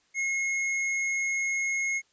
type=tone with hard clipping; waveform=sine; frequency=2163 Hz; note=C#7; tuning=43 cents flat; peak=-27 dBFS; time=0.14-2.02 s; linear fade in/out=50 ms; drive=18 dB; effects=white hiss -67 dBFS RMS until 2.12 s + resampled to 16000 Hz